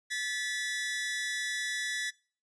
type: tone pair together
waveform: sawtooth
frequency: 1732 / 1961 Hz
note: A6 / B6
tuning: -28 / -13 cents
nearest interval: major second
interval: 215 cents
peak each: -31 / -31 dBFS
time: 0.1-2.11 s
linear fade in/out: 20 ms
effects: noise-tail reverb RT60 0.4 s tail -22 dB re dry + resampled to 22050 Hz